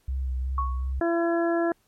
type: tone with vibrato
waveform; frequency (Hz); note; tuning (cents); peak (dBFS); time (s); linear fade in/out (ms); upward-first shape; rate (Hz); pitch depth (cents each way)
sine; 64.9; C2; -13; -25; 0.08-1; 5; sine; 2.7; 34
type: tone with exponential decay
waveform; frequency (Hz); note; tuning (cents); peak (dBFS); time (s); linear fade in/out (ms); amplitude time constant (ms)
sine; 1108.7; C#6; 0; -22; 0.58-0.93; 2; 76
type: harmonic tone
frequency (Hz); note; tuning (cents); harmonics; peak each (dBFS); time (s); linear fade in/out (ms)
337.5; E4; +41; 1 / 2 / 3 / 4 / 5; -23 / -26 / -37 / -36 / -34; 1.01-1.72; 2
effects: pink hiss -67 dBFS RMS until 1.87 s + MP3 64 kbps